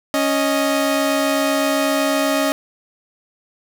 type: tone pair together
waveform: sawtooth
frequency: 277.2 / 622.3 Hz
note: C#4 / D#5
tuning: 0 / 0 cents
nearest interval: octave + major second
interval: 1400 cents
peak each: -15 dBFS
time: 0.14-2.52 s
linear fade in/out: 0 ms
effects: none